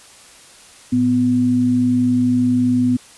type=tone pair together; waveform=sine; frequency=110.99 / 249.3 Hz; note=A2 / B3; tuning=+16 / +16 cents; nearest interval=octave + major second; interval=1400 cents; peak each=-23 / -13 dBFS; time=0.92-2.97 s; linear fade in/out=10 ms; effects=white hiss -44 dBFS RMS until 3.17 s + resampled to 24000 Hz